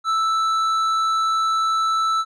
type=tone with tanh clipping; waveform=triangle; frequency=1318.5 Hz; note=E6; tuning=in tune; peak=-19 dBFS; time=0.04-2.25 s; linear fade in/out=50 ms; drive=13 dB; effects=none